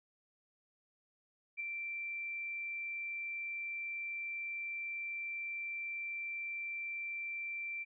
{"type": "tone with ADSR envelope", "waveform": "sine", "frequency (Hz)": 2349, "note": "D7", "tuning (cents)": 0, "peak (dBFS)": -34, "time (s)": [1.57, 7.85], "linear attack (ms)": 32, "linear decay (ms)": 4, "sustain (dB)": -4, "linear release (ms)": 29, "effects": []}